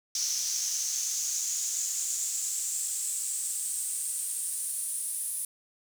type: noise with high-pass filter sweep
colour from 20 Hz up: brown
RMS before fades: -32 dBFS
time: 0.15-5.45 s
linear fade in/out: 2 ms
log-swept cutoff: 5800 to 10000 Hz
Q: 5.7
effects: none